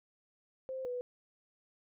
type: tone pair in turn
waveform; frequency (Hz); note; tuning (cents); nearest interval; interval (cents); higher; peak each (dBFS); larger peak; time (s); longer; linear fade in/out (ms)
sine; 523.3 / 493.9; C5 / B4; 0 / 0; minor second; 100; first; -37 / -35; second; 0.69-0.85 / 0.85-1.01; neither; 0
effects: none